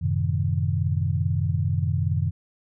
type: chord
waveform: sine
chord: F# diminished seventh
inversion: none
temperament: equal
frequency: 92.5 / 110 / 130.81 / 155.56 Hz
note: F#2 / A2 / C3 / Eb3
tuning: 0 / 0 / 0 / 0 cents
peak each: -24 / -29 / -27 / -27 dBFS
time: 0.01-2.31 s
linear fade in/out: 20 ms
effects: none